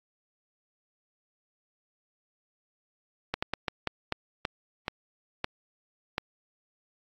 slowing click train, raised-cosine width 0.3 ms, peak -12 dBFS, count 10, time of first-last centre 3.34-6.181 s, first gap 85 ms, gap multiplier 1.31, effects AAC 64 kbps

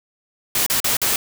white noise with dropouts, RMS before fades -19 dBFS, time 0.55-1.16 s, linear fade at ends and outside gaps 2 ms, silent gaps 0.664-0.699 / 0.802-0.843 / 0.969-1.016 s, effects none

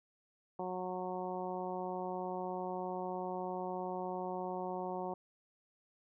harmonic tone, 183.1 Hz, F#3, 18 cents flat, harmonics 1 / 2 / 3 / 4 / 5 / 6, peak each -45 / -42 / -44 / -42 / -44 / -51 dBFS, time 0.59-5.14 s, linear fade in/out 5 ms, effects none

